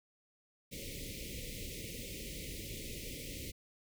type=band-stop noise; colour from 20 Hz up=pink; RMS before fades=-44 dBFS; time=0.71-3.52 s; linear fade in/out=20 ms; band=570 to 2000 Hz; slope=96 dB/octave; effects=none